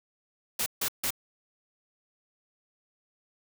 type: noise bursts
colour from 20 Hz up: white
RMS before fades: -29 dBFS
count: 3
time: 0.59-1.106 s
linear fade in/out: 5 ms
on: 72 ms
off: 150 ms
effects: none